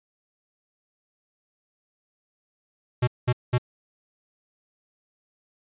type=tone bursts; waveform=square; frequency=123.47 Hz; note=B2; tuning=in tune; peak=-19 dBFS; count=3; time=3.02-3.582 s; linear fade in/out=10 ms; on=54 ms; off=200 ms; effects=resampled to 8000 Hz